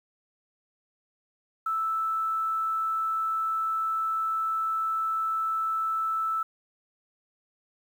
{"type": "tone with quantisation", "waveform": "sine", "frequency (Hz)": 1317, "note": "E6", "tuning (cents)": -2, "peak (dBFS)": -25, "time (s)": [1.66, 6.43], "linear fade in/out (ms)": 5, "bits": 9, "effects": []}